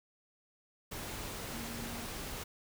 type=tone in noise; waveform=sine; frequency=233.1 Hz; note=A#3; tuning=in tune; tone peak=-45 dBFS; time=1.53-2.06 s; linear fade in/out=10 ms; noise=pink; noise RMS=-42 dBFS; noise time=0.91-2.44 s; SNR=-6 dB; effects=none